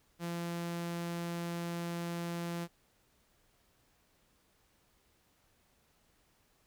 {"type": "tone", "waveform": "sawtooth", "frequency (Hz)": 171, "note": "F3", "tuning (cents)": -36, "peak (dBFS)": -32, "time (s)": [0.19, 2.68], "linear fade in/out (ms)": 50, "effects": ["pink hiss -71 dBFS RMS until 6.66 s"]}